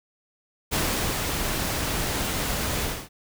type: noise with ADSR envelope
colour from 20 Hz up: pink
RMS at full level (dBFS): -24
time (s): 0.71-3.09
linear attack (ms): 26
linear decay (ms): 410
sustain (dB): -3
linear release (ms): 260
effects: none